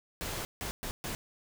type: noise bursts at uneven times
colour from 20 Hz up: pink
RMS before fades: -37 dBFS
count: 4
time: 0.21-0.45 / 0.61-0.71 / 0.83-0.91 / 1.04-1.15 s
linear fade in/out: 0 ms
effects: none

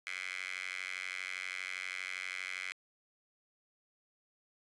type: tone with high-pass filter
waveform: 10% pulse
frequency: 92.5 Hz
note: F#2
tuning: in tune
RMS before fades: -41 dBFS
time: 0.07-2.72 s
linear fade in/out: 0 ms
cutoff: 2000 Hz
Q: 7
effects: resampled to 22050 Hz

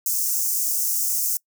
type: high-pass noise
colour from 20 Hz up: white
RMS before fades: -23 dBFS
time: 0.06-1.37 s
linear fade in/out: 2 ms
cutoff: 5600 Hz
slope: 48 dB/octave
effects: noise-tail reverb RT60 0.1 s tail -25 dB re dry

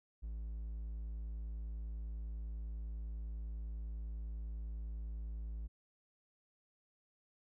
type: tone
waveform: triangle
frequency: 55 Hz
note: A1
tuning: in tune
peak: -38 dBFS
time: 0.22-5.68 s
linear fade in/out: 20 ms
effects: none

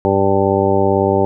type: harmonic tone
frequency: 98 Hz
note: G2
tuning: in tune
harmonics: 1 / 2 / 3 / 4 / 5 / 6 / 8 / 9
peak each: -21 / -21 / -22 / -16 / -20 / -19 / -21 / -22 dBFS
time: 0.05-1.25 s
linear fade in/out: 0 ms
effects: none

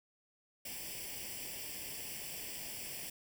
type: noise with comb filter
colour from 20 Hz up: white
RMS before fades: -44 dBFS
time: 0.65-3.1 s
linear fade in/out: 5 ms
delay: 0.38 ms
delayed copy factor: +0.8
effects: none

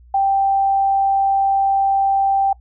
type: tone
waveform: sine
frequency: 784 Hz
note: G5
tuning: in tune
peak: -13 dBFS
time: 0.14-2.53 s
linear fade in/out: 5 ms
effects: noise-tail reverb RT60 0.1 s tail -22 dB re dry + added 60 Hz sine -43 dBFS peak until 2.6 s

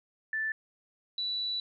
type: tone pair in turn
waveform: sine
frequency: 1760 / 3951 Hz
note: A6 / B7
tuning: 0 / 0 cents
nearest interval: octave + major second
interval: 1400 cents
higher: second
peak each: -29 / -30 dBFS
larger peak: first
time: 0.33-0.52 / 1.18-1.6 s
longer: second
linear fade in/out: 2 ms
effects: none

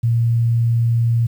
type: tone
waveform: sine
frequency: 116.54 Hz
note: A#2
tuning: in tune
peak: -13 dBFS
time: 0.03-1.27 s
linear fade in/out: 10 ms
effects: 8-bit

